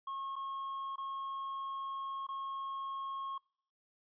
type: tone with dropouts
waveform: triangle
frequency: 1086 Hz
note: C#6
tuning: 36 cents flat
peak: -36 dBFS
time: 0.07-3.38 s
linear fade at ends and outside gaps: 5 ms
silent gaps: 0.357-0.362 / 0.959-0.98 / 2.268-2.287 s
effects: noise-tail reverb RT60 0.6 s tail -26 dB re dry + resampled to 11025 Hz